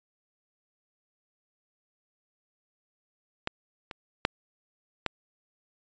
clicks, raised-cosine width 0.3 ms, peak -12 / -22 / -6 / -10 dBFS, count 4, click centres 3.474 / 3.912 / 4.251 / 5.063 s, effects resampled to 16000 Hz

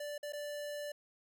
square tone with dropouts, 586 Hz, D5, 4 cents flat, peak -40 dBFS, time 0-0.92 s, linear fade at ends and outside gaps 5 ms, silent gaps 0.18-0.229 / 0.324-0.332 s, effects none

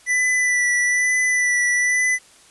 square tone with vibrato, 1981 Hz, B6, 5 cents sharp, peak -17 dBFS, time 0.06-2.19 s, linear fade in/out 50 ms, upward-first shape sine, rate 1.1 Hz, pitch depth 20 cents each way, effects white hiss -50 dBFS RMS until 2.5 s + resampled to 24000 Hz

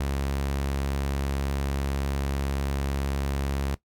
sawtooth tone with vibrato, 69.1 Hz, C#2, 5 cents flat, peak -22 dBFS, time 0-3.75 s, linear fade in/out 5 ms, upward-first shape sine, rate 18 Hz, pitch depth 10 cents each way, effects noise-tail reverb RT60 0.1 s tail -17 dB re dry

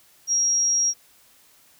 sine tone, 5640 Hz, F8, 16 cents sharp, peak -18 dBFS, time 0.27-0.94 s, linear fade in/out 50 ms, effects white hiss -56 dBFS RMS until 1.79 s

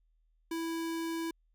square tone, 329.6 Hz, E4, in tune, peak -34 dBFS, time 0.51-1.31 s, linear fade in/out 5 ms, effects added 40 Hz sine -67 dBFS peak until 1.54 s

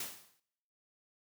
white noise with exponential decay, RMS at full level -37 dBFS, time 0-0.4 s, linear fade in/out 5 ms, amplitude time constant 85 ms, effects noise-tail reverb RT60 0.9 s tail -25 dB re dry + high-pass 60 Hz 12 dB/octave

